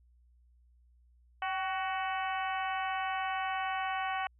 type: harmonic tone with a mistuned harmonic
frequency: 373.6 Hz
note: F#4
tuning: 17 cents sharp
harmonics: 2 / 3 / 4 / 5 / 6 / 7 / 8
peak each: -34 / -38 / -40 / -42 / -44 / -45 / -46 dBFS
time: 1.42-4.27 s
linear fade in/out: 2 ms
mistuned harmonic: 2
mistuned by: +43 cents
effects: added 60 Hz sine -61 dBFS peak until 4.39 s